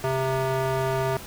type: tone with band-pass filter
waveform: square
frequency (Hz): 132.2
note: C3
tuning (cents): +18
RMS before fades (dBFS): -25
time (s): 0.04-1.17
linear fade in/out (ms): 0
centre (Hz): 740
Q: 0.93
effects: pink hiss -40 dBFS RMS until 1.26 s